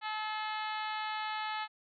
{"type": "harmonic tone with a mistuned harmonic", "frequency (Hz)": 431.1, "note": "A4", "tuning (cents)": -35, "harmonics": [2, 3, 4, 5, 6, 7, 8, 9, 10], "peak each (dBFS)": [-37, -41, -43, -45, -47, -48, -49, -50, -51], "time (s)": [0.01, 1.68], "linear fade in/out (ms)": 50, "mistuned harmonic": 5, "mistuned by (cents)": -20, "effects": []}